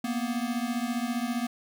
square beating tone pair, 233.1 / 248.1 Hz, A#3 / B3, 0 / +8 cents, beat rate 15 Hz, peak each -31 / -32 dBFS, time 0.04-1.47 s, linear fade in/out 5 ms, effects none

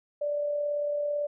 sine tone with amplitude modulation, 585 Hz, D5, 7 cents flat, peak -25 dBFS, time 0.21-1.27 s, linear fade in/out 10 ms, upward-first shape sine, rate 38 Hz, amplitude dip 30%, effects none

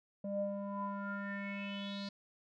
square tone with low-pass filter sweep, 199.9 Hz, G3, 34 cents sharp, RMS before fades -40 dBFS, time 0.24-2.09 s, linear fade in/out 5 ms, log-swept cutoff 500 to 4500 Hz, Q 7.6, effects none

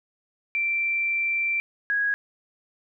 sine tone pair in turn, 2349 / 1654.6 Hz, D7 / G#6, 0 / -7 cents, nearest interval tritone, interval 607 cents, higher first, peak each -22 / -21 dBFS, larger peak second, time 0.55-1.6 / 1.9-2.14 s, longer first, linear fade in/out 0 ms, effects none

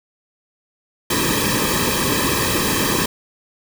pink noise with comb filter, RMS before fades -19 dBFS, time 1.1-3.06 s, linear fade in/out 5 ms, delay 1.4 ms, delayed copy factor -0.9, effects none

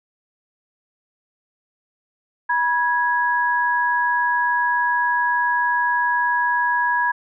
sine tone pair together, 971.7 / 1661.2 Hz, B5 / G#6, -28 / 0 cents, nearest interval major sixth, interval 928 cents, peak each -19 / -20 dBFS, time 2.49-7.12 s, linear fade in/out 10 ms, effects none

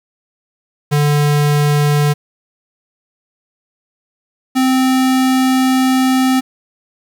square tone pair in turn, 146.83 / 260 Hz, D3 / C4, 0 / -11 cents, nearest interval minor seventh, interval 989 cents, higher second, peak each -11 dBFS, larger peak neither, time 0.91-2.14 / 4.55-6.41 s, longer second, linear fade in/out 20 ms, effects 7-bit

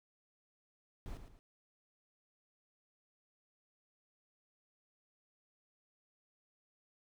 brown noise with echo, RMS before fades -44 dBFS, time 1.06-1.17 s, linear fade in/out 0 ms, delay 110 ms, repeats 2, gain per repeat -8 dB, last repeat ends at 1.39 s, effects none

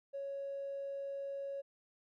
triangle tone with tanh clipping, 554.4 Hz, C#5, in tune, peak -38 dBFS, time 0.13-1.62 s, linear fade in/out 20 ms, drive 1 dB, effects none

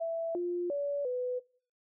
sine tone with pitch steps, 662 / 351.6 / 571 / 498.7 Hz, E5 / F4 / D5 / B4, +7 / +12 / -49 / +17 cents, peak -30 dBFS, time 0-1.4 s, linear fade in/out 20 ms, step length 350 ms, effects noise-tail reverb RT60 0.5 s tail -22 dB re dry

